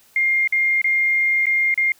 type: tone with dropouts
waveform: sine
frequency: 2118 Hz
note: C7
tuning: 21 cents sharp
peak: -15 dBFS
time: 0.16-1.92 s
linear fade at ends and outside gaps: 2 ms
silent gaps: 0.475-0.524 / 0.816-0.843 / 1.457-1.467 / 1.742-1.776 s
effects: white hiss -54 dBFS RMS until 1.99 s